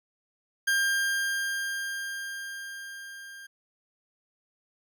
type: tone with level ramp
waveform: 40% pulse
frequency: 1600 Hz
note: G6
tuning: 35 cents sharp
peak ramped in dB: -21 to -42 dBFS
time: 0.67-3.47 s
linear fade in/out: 10 ms
effects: none